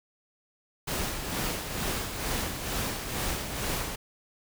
pink noise with tremolo, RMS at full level -30 dBFS, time 0.87-3.96 s, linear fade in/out 10 ms, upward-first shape sine, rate 2.2 Hz, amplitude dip 50%, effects none

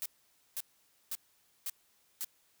blue noise bursts, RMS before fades -37 dBFS, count 5, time 0.02-2.245 s, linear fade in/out 0 ms, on 37 ms, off 510 ms, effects white hiss -70 dBFS RMS until 2.6 s

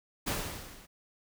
pink noise with level ramp, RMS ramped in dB -30 to -55 dBFS, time 0.26-0.87 s, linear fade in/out 20 ms, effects none

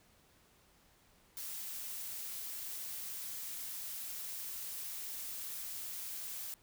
blue noise, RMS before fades -43 dBFS, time 1.37-6.54 s, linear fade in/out 0 ms, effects pink hiss -67 dBFS RMS until 6.62 s

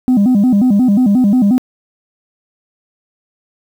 sine tone with vibrato, 226.1 Hz, A3, 47 cents sharp, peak -5 dBFS, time 0.08-1.58 s, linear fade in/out 0 ms, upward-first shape square, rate 5.6 Hz, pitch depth 200 cents each way, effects tanh soft clip ceiling -6 dBFS + 7-bit

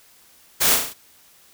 white noise with echo, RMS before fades -18 dBFS, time 0.6-0.76 s, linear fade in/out 20 ms, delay 36 ms, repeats 5, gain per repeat -4 dB, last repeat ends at 0.94 s, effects white hiss -53 dBFS RMS until 1.53 s

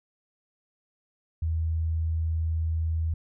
sine tone, 80.9 Hz, E2, 32 cents flat, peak -24 dBFS, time 1.42-3.14 s, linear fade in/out 5 ms, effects none

